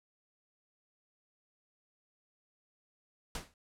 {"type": "noise with exponential decay", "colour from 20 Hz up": "pink", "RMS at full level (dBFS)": -35, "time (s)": [3.35, 3.54], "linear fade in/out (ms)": 2, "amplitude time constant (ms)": 40, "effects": ["low-pass 10000 Hz 12 dB/octave"]}